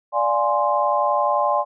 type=chord; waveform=sine; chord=D half-diminished seventh; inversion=none; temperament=equal; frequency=587.3 / 698.5 / 830.6 / 1046.5 Hz; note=D5 / F5 / Ab5 / C6; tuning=0 / 0 / 0 / 0 cents; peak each=-22 / -25 / -22 / -21 dBFS; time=0.12-1.65 s; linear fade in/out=50 ms; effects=none